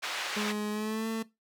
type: band-pass noise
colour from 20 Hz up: white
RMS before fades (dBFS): -35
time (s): 0.02-0.53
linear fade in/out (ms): 20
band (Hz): 680 to 3300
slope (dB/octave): 12
type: tone with pitch glide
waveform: 30% pulse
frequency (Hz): 210 to 223.8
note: G#3 to A3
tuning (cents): +19 to +30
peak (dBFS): -28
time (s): 0.36-1.23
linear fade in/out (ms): 10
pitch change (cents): +111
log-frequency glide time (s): 0.71-1.07
effects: noise-tail reverb RT60 0.2 s tail -18 dB re dry